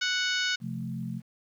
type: harmonic tone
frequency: 740 Hz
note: F#5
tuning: in tune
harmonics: 2 / 3 / 4 / 5 / 6 / 7 / 8 / 9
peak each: -29 / -35 / -33 / -34 / -36 / -37 / -43 / -41 dBFS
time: 0.01-0.56 s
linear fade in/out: 10 ms
type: chord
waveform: sine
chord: F major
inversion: second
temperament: equal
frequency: 130.81 / 174.61 / 220 Hz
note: C3 / F3 / A3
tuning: 0 / 0 / 0 cents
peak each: -36 dBFS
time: 0.6-1.22 s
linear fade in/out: 50 ms
effects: 10-bit